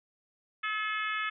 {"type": "harmonic tone", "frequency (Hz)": 429.6, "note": "A4", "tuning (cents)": -41, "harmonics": [3, 4, 5, 6, 7, 8], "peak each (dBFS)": [-34, -35, -37, -39, -44, -45], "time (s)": [0.63, 1.3], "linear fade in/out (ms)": 10, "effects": []}